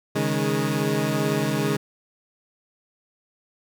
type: chord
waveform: 20% pulse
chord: C# suspended second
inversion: none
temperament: equal with one note detuned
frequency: 137.63 / 155.56 / 207.7 Hz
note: C#3 / D#3 / G#3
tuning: -12 / 0 / 0 cents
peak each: -21 dBFS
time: 0.15-1.77 s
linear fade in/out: 10 ms
effects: none